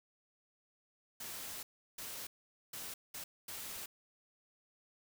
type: noise bursts at uneven times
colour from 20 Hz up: white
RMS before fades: -45 dBFS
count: 5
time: 1.2-1.63 / 1.98-2.27 / 2.73-2.94 / 3.14-3.24 / 3.48-3.86 s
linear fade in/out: 5 ms
effects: none